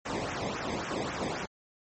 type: noise with flanger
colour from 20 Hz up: brown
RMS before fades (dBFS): -33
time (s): 0.05-1.46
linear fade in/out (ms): 10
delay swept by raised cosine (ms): 0.22 to 0.73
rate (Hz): 3.7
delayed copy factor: -0.8
effects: high-pass 100 Hz 12 dB/octave + MP3 32 kbps